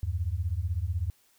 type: beating tone pair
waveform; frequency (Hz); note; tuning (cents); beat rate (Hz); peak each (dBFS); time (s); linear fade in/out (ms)
sine; 78.9 / 94.9; D#2 / F#2; +25 / +44; 16; -30; 0.03-1.1; 0
effects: white hiss -65 dBFS RMS until 1.38 s